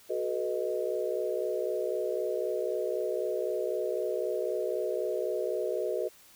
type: chord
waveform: sine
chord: B dominant seventh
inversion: second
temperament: equal with one note detuned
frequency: 370 / 430 / 493.9 / 622.3 Hz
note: F#4 / A4 / B4 / D#5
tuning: 0 / -40 / 0 / 0 cents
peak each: -34 dBFS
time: 0.09-6.09 s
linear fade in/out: 20 ms
effects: white hiss -57 dBFS RMS until 6.35 s